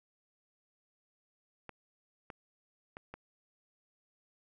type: clicks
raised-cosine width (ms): 0.5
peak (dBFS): -29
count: 4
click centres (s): 1.693 / 2.302 / 2.969 / 3.14
effects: none